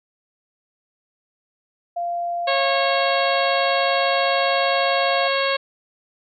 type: tone with pitch glide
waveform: sine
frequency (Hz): 693 to 697.8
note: F5 to F5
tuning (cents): -14 to -2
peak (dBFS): -22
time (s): 1.96-5.28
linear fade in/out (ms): 10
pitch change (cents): +12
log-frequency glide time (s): 2.66-3.88
type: harmonic tone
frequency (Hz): 547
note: C#5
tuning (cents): -23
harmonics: 1 / 2 / 3 / 4 / 5 / 6 / 7 / 8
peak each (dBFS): -22 / -25 / -27 / -28 / -29 / -30 / -30 / -31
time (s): 2.47-5.57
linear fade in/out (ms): 10
effects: none